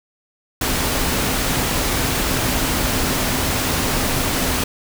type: tone in noise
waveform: sine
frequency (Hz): 257.8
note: C4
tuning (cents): -26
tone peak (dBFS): -29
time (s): 0.61-4.64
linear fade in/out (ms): 5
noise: pink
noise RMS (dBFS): -20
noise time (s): 0.61-4.64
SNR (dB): -12
effects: none